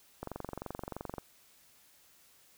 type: click train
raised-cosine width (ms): 1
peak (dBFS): -24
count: 23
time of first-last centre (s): 0.23-1.182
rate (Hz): 23.1
effects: white hiss -63 dBFS RMS until 2.57 s